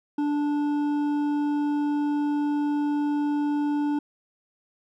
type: tone with hard clipping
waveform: triangle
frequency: 292.7 Hz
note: D4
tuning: 6 cents flat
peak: -24 dBFS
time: 0.18-3.99 s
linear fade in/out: 5 ms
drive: 11 dB
effects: none